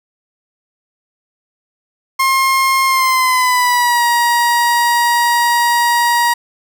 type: tone with pitch glide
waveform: 30% pulse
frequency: 1067 to 950.6 Hz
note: C6 to A#5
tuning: +34 to +34 cents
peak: -8 dBFS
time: 2.19-6.34 s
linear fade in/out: 10 ms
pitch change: -200 cents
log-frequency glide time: 2.86-4.04 s
effects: none